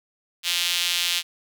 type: tone with high-pass filter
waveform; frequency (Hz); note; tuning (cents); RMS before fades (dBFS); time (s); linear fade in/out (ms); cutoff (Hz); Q
sawtooth; 174.61; F3; 0; -24; 0.43-1.23; 50; 3200; 2.2
effects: none